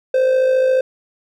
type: tone with amplitude modulation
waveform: triangle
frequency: 519 Hz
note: C5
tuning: 14 cents flat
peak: -8 dBFS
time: 0.14-0.81 s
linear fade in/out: 5 ms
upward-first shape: sine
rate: 54.3 Hz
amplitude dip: 45%
effects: none

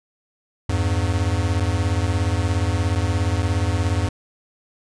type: beating tone pair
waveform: square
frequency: 83.9 / 100.9 Hz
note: E2 / G#2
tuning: +31 / -49 cents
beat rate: 17 Hz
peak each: -22 dBFS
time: 0.69-4.09 s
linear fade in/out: 5 ms
effects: resampled to 22050 Hz

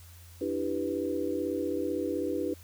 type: chord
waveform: sine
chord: E minor seventh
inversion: third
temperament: equal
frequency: 293.7 / 329.6 / 392 / 493.9 Hz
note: D4 / E4 / G4 / B4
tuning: 0 / 0 / 0 / 0 cents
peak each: -34 dBFS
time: 0.41-2.54 s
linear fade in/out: 5 ms
effects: added 86 Hz sine -49 dBFS peak until 2.63 s + white hiss -56 dBFS RMS until 2.63 s

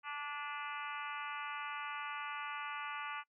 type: harmonic tone with a mistuned harmonic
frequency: 291 Hz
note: D4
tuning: 16 cents flat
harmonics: 3 / 4 / 5 / 6 / 7 / 8 / 9 / 10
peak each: -47 / -44 / -47 / -53 / -49 / -51 / -50 / -55 dBFS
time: 0.03-3.24 s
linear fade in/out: 50 ms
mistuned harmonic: 8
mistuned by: +45 cents
effects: noise-tail reverb RT60 0.1 s tail -21 dB re dry

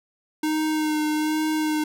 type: tone with vibrato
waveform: square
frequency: 308 Hz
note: D#4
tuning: 17 cents flat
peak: -22 dBFS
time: 0.43-1.84 s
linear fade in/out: 5 ms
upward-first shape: sine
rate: 1.2 Hz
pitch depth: 19 cents each way
effects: none

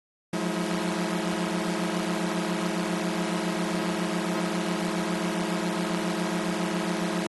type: tone cluster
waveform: sawtooth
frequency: 174.2 / 181.5 / 210.2 / 322.5 Hz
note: F3 / F#3 / G#3 / E4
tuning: -4 / -33 / +21 / -38 cents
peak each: -28 dBFS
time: 0.33-7.27 s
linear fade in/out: 5 ms
effects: AAC 32 kbps

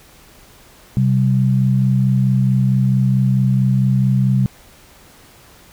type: tone pair together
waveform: sine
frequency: 129.5 / 194.03 Hz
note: C3 / G3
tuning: -17 / -17 cents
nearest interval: perfect fifth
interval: 700 cents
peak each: -13 / -17 dBFS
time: 0.97-4.46 s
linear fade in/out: 0 ms
effects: pink hiss -46 dBFS RMS until 5.72 s

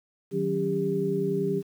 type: tone cluster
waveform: sine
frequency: 154.9 / 185.7 / 277.6 / 399.1 Hz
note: D#3 / F#3 / C#4 / G4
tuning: -7 / +7 / +3 / +31 cents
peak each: -32 / -30 / -34 / -26 dBFS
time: 0.31-1.63 s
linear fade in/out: 50 ms
effects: 9-bit

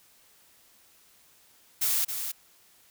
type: noise with echo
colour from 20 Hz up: blue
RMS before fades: -26 dBFS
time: 1.81-2.05 s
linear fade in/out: 10 ms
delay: 270 ms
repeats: 1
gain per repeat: -7 dB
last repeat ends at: 2.32 s
effects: white hiss -60 dBFS RMS until 2.9 s

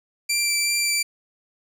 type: tone with vibrato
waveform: 15% pulse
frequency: 2349 Hz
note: D7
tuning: in tune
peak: -13 dBFS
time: 0.29-1.03 s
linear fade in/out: 10 ms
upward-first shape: sine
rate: 2.7 Hz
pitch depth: 11 cents each way
effects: none

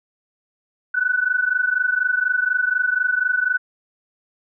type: tone pair together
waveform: sine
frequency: 1480 / 1504.1 Hz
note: F#6 / F#6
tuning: 0 / +28 cents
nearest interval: unison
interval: 28 cents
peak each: -20 dBFS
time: 0.94-3.58 s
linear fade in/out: 10 ms
effects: none

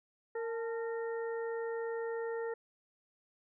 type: harmonic tone with a mistuned harmonic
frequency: 460 Hz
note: A#4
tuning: 23 cents flat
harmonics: 1 / 2 / 3 / 4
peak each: -35 / -46 / -50 / -48 dBFS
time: 0.35-2.54 s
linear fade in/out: 5 ms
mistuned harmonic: 2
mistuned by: -71 cents
effects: none

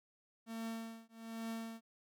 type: tone with tremolo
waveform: 45% pulse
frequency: 226.3 Hz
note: A3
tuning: 49 cents sharp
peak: -39 dBFS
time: 0.46-1.81 s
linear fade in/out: 50 ms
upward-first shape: triangle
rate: 1.2 Hz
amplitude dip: 100%
effects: none

